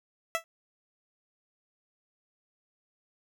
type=tone with exponential decay; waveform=15% pulse; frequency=660 Hz; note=E5; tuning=2 cents sharp; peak=-17 dBFS; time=0.35-0.44 s; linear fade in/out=0 ms; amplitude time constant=19 ms; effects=none